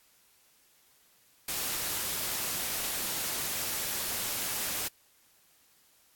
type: noise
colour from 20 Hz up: white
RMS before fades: -33 dBFS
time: 1.48-4.88 s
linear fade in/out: 5 ms
effects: white hiss -64 dBFS RMS until 6.15 s + AAC 64 kbps